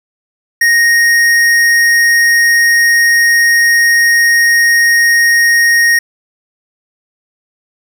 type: tone with tanh clipping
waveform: sine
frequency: 1864.7 Hz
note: A#6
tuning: in tune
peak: -8 dBFS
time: 0.61-5.99 s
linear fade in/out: 5 ms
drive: 16 dB
effects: none